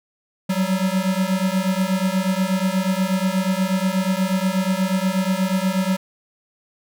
square beating tone pair, 184.5 / 192.8 Hz, F#3 / G3, -5 / -28 cents, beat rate 8.3 Hz, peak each -22 dBFS, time 0.49-5.97 s, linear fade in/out 10 ms, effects none

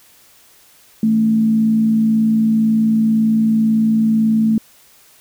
sine tone with frequency modulation, 220.8 Hz, A3, 6 cents sharp, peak -11 dBFS, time 1.03-4.58 s, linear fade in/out 2 ms, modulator 58.1 Hz, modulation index 0.27, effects white hiss -49 dBFS RMS until 5.2 s

